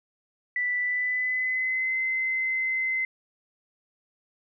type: tone with pitch glide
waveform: sine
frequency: 1975.5 to 2058 Hz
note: B6 to C7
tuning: 0 to -29 cents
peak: -24 dBFS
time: 0.56-3.05 s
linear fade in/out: 2 ms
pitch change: +71 cents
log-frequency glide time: 0.79-1.98 s
effects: none